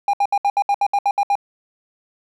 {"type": "tone bursts", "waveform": "triangle", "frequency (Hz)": 807, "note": "G#5", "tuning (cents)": -50, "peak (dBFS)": -12, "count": 11, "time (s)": [0.08, 1.354], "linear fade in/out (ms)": 2, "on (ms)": 54, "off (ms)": 68, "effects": []}